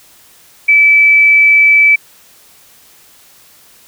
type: tone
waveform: sine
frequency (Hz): 2308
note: D7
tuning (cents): -31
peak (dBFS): -4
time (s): 0.68-1.96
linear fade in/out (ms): 10
effects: white hiss -44 dBFS RMS until 3.87 s

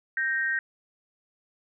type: tone pair together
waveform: sine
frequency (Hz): 1568 / 1864.7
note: G6 / A#6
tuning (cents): 0 / 0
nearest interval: minor third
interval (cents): 300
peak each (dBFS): -27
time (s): 0.17-0.59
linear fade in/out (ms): 2
effects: none

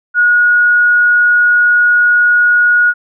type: tone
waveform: sine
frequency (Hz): 1449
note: F#6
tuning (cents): -37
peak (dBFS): -6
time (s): 0.14-2.94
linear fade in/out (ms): 50
effects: none

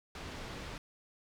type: low-pass noise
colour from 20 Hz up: pink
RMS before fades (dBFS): -44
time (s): 0.15-0.78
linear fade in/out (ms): 2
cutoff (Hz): 4700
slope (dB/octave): 12
effects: none

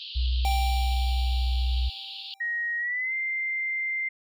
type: band-pass noise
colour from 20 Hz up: pink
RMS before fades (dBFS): -39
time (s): 0-2.34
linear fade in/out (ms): 0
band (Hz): 2800 to 4600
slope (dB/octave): 96
type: tone with vibrato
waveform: sine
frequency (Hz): 61.8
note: B1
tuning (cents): +2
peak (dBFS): -22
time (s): 0.15-1.9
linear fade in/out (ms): 20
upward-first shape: triangle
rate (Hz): 13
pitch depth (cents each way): 13
type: tone with exponential decay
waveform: square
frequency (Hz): 784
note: G5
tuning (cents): 0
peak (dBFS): -26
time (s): 0.45-2.85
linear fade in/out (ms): 0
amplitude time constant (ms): 520
type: tone with pitch glide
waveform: sine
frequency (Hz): 1884 to 2090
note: A#6 to C7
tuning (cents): +18 to -2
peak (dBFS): -26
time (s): 2.4-4.09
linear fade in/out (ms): 10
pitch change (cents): +180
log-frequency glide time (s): 2.78-3.14
effects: none

